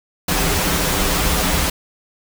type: noise with comb filter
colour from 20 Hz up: pink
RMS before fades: -18 dBFS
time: 0.28-1.7 s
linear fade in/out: 5 ms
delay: 8.7 ms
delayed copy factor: -0.65
effects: none